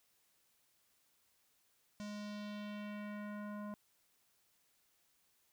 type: tone with low-pass filter sweep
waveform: square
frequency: 207.7 Hz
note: G#3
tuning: in tune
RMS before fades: -45 dBFS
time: 2-3.74 s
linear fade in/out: 0 ms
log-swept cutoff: 6500 to 1100 Hz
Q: 1.7
effects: white hiss -75 dBFS RMS until 5.52 s